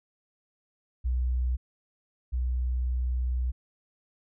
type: tone pair in turn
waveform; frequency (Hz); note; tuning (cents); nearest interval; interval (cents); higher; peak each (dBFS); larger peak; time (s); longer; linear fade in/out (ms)
sine; 62.2 / 62.2; B1 / B1; +13 / +13; unison; 0; neither; -24 / -25; first; 1.04-1.57 / 2.32-3.52; second; 20
effects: none